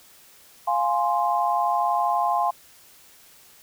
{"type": "chord", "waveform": "sine", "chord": "F minor", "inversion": "none", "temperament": "equal", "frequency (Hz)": [698.5, 830.6, 1046.5], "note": ["F5", "Ab5", "C6"], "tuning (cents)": [0, 0, 0], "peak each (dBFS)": -24, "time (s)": [0.67, 2.51], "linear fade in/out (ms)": 10, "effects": ["white hiss -52 dBFS RMS until 3.62 s"]}